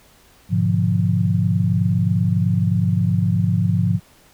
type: chord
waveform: sine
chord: G# diminished seventh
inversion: none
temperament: equal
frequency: 103.83 / 123.47 / 146.83 / 174.61 Hz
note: G#2 / B2 / D3 / F3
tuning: 0 / 0 / 0 / 0 cents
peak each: -19 / -23 / -24 / -19 dBFS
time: 0.49-4 s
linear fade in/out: 50 ms
effects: pink hiss -52 dBFS RMS until 4.33 s